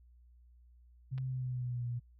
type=tone with pitch glide; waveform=sine; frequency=130.81 to 120.65 Hz; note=C3 to B2; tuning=0 to -40 cents; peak=-34 dBFS; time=1.11-2 s; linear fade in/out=20 ms; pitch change=-140 cents; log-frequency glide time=1.22-1.86 s
type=clicks; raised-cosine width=0.3 ms; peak=-38 dBFS; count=2; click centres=1.179 / 1.183 s
effects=added 60 Hz sine -58 dBFS peak until 2.19 s